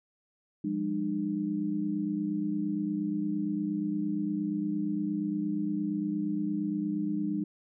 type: tone cluster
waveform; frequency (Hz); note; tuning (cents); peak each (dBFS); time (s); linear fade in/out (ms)
sine; 175.7 / 204.3 / 303; F3 / G#3 / D#4; +11 / -28 / -46; -36 / -32 / -31; 0.64-7.44; 5
effects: none